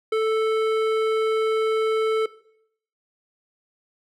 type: tone with hard clipping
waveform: sine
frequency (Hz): 440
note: A4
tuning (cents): 0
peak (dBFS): -21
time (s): 0.12-2.26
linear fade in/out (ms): 5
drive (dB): 13
effects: noise-tail reverb RT60 0.7 s tail -19 dB re dry